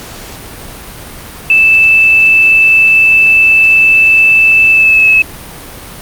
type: tone with pitch glide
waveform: sine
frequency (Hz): 2637 to 2589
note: E7 to E7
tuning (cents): 0 to -32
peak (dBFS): -3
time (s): 1.5-5.22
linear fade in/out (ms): 2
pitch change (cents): -32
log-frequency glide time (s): 4.71-5.08
effects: pink hiss -28 dBFS RMS until 6.01 s + Opus 48 kbps